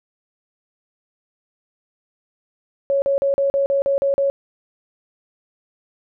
sine tone bursts, 554.4 Hz, C#5, in tune, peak -15 dBFS, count 9, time 2.9-4.3 s, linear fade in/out 0 ms, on 120 ms, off 40 ms, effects none

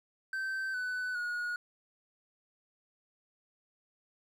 triangle tone with pitch steps, 1550 / 1498.1 / 1447.9 Hz, G6 / F#6 / F#6, -20 / +21 / -38 cents, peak -31 dBFS, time 0.33-1.56 s, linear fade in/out 2 ms, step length 410 ms, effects none

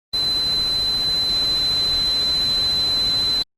sine tone in noise, 4043 Hz, B7, 40 cents sharp, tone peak -17 dBFS, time 0.13-3.43 s, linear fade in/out 10 ms, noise pink, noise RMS -32 dBFS, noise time 0.13-3.43 s, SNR +12 dB, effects low-pass 12000 Hz 12 dB/octave + Opus 24 kbps

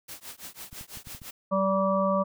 white noise with tremolo, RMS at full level -39 dBFS, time 0.08-1.31 s, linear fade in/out 10 ms, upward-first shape triangle, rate 6 Hz, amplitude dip 100%
clicks, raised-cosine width 5 ms, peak -33 dBFS, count 6, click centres 0.729 / 0.811 / 0.972 / 1.072 / 1.149 / 1.218 s
harmonic tone, 193.2 Hz, G3, 25 cents flat, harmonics 1 / 3 / 5 / 6, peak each -27 / -25 / -33 / -28 dBFS, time 1.51-2.24 s, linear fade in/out 20 ms
effects none

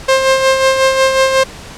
sawtooth tone with tremolo, 530 Hz, C5, 22 cents sharp, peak -3 dBFS, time 0.08-1.44 s, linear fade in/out 10 ms, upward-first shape sine, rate 5.5 Hz, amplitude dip 50%, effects pink hiss -32 dBFS RMS until 1.77 s + low-pass 8000 Hz 12 dB/octave

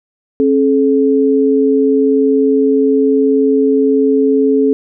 sine tone pair together, 270.2 / 429.2 Hz, C#4 / A4, -44 / -43 cents, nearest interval minor sixth, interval 801 cents, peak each -11 dBFS, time 0.4-4.73 s, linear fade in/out 0 ms, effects none

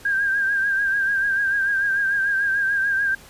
sine tone with vibrato, 1600 Hz, G6, 35 cents sharp, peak -18 dBFS, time 0.05-3.15 s, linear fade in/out 5 ms, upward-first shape triangle, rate 6.8 Hz, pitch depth 60 cents each way, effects pink hiss -46 dBFS RMS until 3.29 s + resampled to 32000 Hz

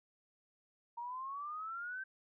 sine exponential sweep, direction up, 932.3 to 1568 Hz, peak -40 dBFS, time 0.97-2.04 s, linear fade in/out 10 ms, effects none

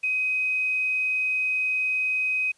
sine tone with quantisation, 2519 Hz, D#7, 21 cents sharp, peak -22 dBFS, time 0.03-2.52 s, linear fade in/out 10 ms, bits 8, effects white hiss -63 dBFS RMS until 2.57 s + resampled to 22050 Hz

